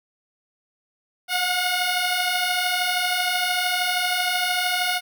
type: beating tone pair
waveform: 10% pulse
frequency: 714 / 727 Hz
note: F5 / F#5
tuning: +38 / -31 cents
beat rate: 13 Hz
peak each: -18 / -14 dBFS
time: 1.28-5.01 s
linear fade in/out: 50 ms
effects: none